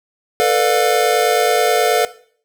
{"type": "chord", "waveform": "square", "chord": "B half-diminished seventh", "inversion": "third", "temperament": "just", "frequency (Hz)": [444.5, 493.9, 592.7, 711.2], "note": ["A4", "B4", "D5", "F5"], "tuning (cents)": [18, 0, 16, 31], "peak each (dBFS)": [-17, -19, -22, -18], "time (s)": [0.4, 2.05], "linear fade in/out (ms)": 0, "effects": ["noise-tail reverb RT60 0.5 s tail -17 dB re dry"]}